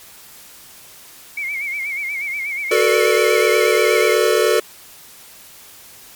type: tone with vibrato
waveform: sine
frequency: 2217 Hz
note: C#7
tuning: in tune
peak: -21 dBFS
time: 1.37-4.14 s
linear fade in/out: 5 ms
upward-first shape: sine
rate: 8.3 Hz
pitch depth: 88 cents each way
type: chord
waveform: square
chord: B minor seventh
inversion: second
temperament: equal with one note detuned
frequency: 370 / 440 / 483.2 / 587.3 Hz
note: F#4 / A4 / B4 / D5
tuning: 0 / 0 / -38 / 0 cents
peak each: -20 / -17 / -20 / -21 dBFS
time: 2.71-4.6 s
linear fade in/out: 5 ms
effects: white hiss -42 dBFS RMS until 6.15 s + MP3 96 kbps